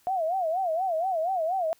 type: tone with vibrato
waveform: sine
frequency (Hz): 698.5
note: F5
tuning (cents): 0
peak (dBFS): -24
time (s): 0.07-1.73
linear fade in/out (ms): 0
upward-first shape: sine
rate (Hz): 4.2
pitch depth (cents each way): 180
effects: white hiss -63 dBFS RMS until 1.79 s